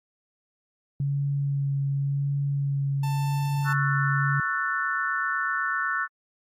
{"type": "tone with vibrato", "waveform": "sine", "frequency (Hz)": 140, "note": "C#3", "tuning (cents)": 18, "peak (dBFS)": -23, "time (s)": [1, 4.4], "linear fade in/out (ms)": 2, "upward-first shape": "sine", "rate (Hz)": 0.9, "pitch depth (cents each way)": 13}
{"type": "tone", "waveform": "45% pulse", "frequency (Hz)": 887, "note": "A5", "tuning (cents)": 14, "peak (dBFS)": -33, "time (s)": [3.03, 3.73], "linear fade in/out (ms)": 5}
{"type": "chord", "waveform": "sine", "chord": "F# minor seventh", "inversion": "second", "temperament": "just", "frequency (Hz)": [1110, 1332, 1480, 1776], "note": ["C#6", "E6", "F#6", "A6"], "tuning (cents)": [2, 18, 0, 16], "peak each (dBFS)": [-32, -30, -28, -30], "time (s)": [3.64, 6.08], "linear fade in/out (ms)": 50}
{"effects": ["AAC 48 kbps"]}